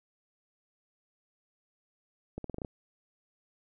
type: accelerating click train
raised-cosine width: 2 ms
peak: -24 dBFS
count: 7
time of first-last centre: 2.38-2.648 s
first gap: 63 ms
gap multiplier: 0.86
effects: none